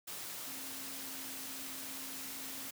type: tone in noise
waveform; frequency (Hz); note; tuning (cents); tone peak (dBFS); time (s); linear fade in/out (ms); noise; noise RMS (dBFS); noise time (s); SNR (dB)
sine; 267.3; C4; +37; -53; 0.47-2.68; 10; white; -44; 0.07-2.71; -12
effects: high-pass 100 Hz 12 dB/octave